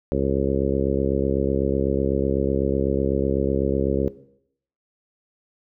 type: harmonic tone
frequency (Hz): 68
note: C#2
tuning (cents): -33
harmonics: 1 / 2 / 3 / 4 / 5 / 6 / 7 / 8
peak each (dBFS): -28 / -28 / -28 / -28 / -28 / -28 / -28 / -28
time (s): 0.12-4.08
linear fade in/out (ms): 0
effects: noise-tail reverb RT60 0.7 s tail -17 dB re dry